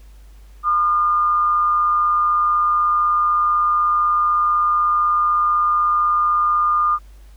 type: tone with amplitude modulation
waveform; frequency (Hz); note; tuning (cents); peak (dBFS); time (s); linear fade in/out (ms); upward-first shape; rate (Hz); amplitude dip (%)
sine; 1211; D#6; -47; -12; 0.63-6.99; 50; sine; 176; 40
effects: added 50 Hz sine -40 dBFS peak until 7.36 s + pink hiss -56 dBFS RMS until 7.36 s

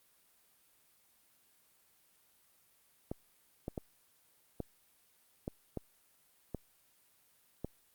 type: clicks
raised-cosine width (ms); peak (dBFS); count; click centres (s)
2; -24; 8; 3.115 / 3.681 / 3.778 / 4.603 / 5.479 / 5.773 / 6.547 / 7.646
effects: white hiss -69 dBFS RMS until 7.94 s + Opus 32 kbps

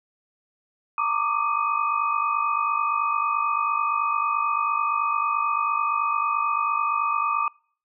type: tone cluster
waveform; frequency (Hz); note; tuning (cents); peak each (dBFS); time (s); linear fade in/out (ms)
sine; 917 / 1122 / 1176 / 1225 / 2521; A#5 / C#6 / D6 / D#6 / D#7; -29 / +21 / +2 / -27 / +22; -31 / -31 / -23 / -29 / -32; 0.98-7.48; 2
effects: noise-tail reverb RT60 0.5 s tail -26 dB re dry

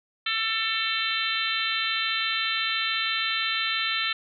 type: harmonic tone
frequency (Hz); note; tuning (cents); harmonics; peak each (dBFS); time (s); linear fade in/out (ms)
445.9; A4; +23; 3 / 4 / 5 / 6 / 7 / 8 / 9; -32 / -32 / -32 / -32 / -32 / -32 / -32; 0.26-4.13; 5
effects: none

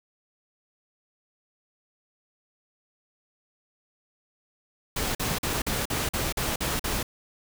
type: noise bursts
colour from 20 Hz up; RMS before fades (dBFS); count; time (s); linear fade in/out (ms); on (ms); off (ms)
pink; -28; 9; 4.96-7.03; 5; 190; 45
effects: none

